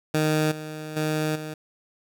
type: tone with level steps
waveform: 15% pulse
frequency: 154.6 Hz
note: D#3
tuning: 11 cents flat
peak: -14 / -27 / -17 / -26 dBFS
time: 0.14-1.54 s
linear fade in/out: 5 ms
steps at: 0.51 / 0.96 / 1.35 s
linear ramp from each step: 10 ms
effects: none